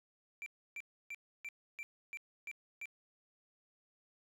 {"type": "tone bursts", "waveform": "triangle", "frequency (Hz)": 2349, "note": "D7", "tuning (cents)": 0, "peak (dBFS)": -40, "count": 8, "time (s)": [0.42, 2.856], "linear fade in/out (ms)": 0, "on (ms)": 42, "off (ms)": 300, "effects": []}